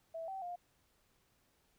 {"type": "tone with pitch steps", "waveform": "sine", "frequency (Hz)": [656, 769, 706], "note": ["E5", "G5", "F5"], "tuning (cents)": [-9, -33, 19], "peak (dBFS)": -40, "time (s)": [0.14, 0.56], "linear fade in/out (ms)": 10, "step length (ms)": 140, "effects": ["pink hiss -74 dBFS RMS until 1.78 s"]}